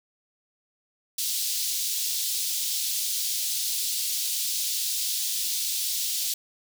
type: high-pass noise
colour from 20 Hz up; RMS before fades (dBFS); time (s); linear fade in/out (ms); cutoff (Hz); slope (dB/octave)
pink; -28; 1.18-6.34; 5; 3700; 24
effects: none